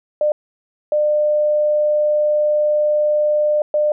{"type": "tone bursts at uneven times", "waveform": "sine", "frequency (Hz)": 600, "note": "D5", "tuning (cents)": 37, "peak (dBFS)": -13, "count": 3, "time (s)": [[0.21, 0.32], [0.92, 3.62], [3.74, 3.92]], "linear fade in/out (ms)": 2, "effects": []}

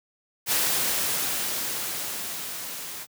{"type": "noise with level ramp", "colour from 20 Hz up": "white", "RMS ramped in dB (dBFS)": [-23, -37], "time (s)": [0.46, 3.07], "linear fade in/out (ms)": 50, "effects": ["high-pass 100 Hz 12 dB/octave"]}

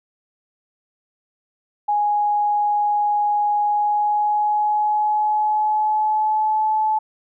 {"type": "tone with pitch glide", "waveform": "sine", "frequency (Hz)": [830.6, 864.4], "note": ["G#5", "A5"], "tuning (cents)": [0, -31], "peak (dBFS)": -16, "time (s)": [1.88, 6.99], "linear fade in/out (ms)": 10, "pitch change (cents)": 69, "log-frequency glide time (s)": [3.63, 6.69], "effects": []}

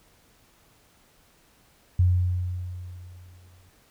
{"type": "tone with exponential decay", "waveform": "sine", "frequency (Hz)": 90, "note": "F#2", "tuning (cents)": -47, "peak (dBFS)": -15, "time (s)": [1.99, 3.7], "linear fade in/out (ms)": 5, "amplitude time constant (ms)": 370, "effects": ["pink hiss -60 dBFS RMS until 3.9 s"]}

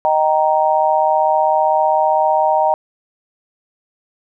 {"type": "chord", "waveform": "sine", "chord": "Eb major", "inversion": "none", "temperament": "just", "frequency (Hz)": [622.3, 777.8, 933.4], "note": ["Eb5", "G5", "Bb5"], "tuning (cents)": [0, -14, 2], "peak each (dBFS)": -16, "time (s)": [0.05, 2.74], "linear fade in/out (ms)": 0, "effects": []}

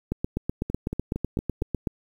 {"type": "two click trains", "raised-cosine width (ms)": 3, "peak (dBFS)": [-12, -16], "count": [15, 5], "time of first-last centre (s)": [[0.12, 1.872], [0.7, 1.62]], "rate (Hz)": [7.99, 4.35], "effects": ["8-bit"]}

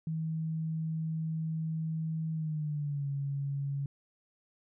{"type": "tone with pitch glide", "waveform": "sine", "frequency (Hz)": [160, 140.09], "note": ["D#3", "C#3"], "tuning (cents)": [49, 19], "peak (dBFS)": -31, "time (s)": [0.07, 3.86], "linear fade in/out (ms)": 2, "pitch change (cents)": -230, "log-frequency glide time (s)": [2.33, 3.08], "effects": []}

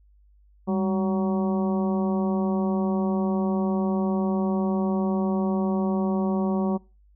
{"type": "harmonic tone with a mistuned harmonic", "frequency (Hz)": 187.5, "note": "F#3", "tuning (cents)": 23, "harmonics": [1, 2, 3, 4, 5, 6], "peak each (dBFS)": [-23, -29, -33, -35, -37, -39], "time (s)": [0.67, 6.78], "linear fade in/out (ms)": 20, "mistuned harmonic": 1, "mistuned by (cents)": 87, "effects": ["noise-tail reverb RT60 0.3 s tail -23 dB re dry", "added 50 Hz sine -54 dBFS peak until 7.15 s"]}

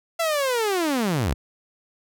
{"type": "linear sweep", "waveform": "sawtooth", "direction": "down", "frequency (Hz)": [680, 51], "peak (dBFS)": -17, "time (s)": [0.19, 1.34], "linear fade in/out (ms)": 10, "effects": []}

